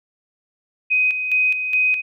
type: tone with tremolo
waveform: sine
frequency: 2510 Hz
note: D#7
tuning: 15 cents sharp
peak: -14 dBFS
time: 0.9-2.02 s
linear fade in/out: 20 ms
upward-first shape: square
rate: 2.4 Hz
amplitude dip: 55%
effects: none